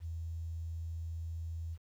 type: tone with quantisation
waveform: sine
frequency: 82.41 Hz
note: E2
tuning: in tune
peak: -37 dBFS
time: 0-1.78 s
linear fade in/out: 50 ms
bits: 11
effects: none